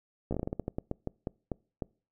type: slowing click train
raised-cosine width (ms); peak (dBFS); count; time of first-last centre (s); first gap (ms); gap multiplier
2; -19; 16; 0.31-1.822; 15; 1.24
effects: noise-tail reverb RT60 0.4 s tail -26 dB re dry